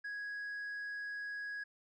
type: tone with tanh clipping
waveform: sine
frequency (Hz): 1661.2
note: G#6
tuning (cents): 0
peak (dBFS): -40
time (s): 0.04-1.64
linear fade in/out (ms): 10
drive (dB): 2
effects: none